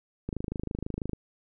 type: click train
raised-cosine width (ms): 3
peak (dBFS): -19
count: 23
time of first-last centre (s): 0.29-1.133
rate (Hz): 26.1
effects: none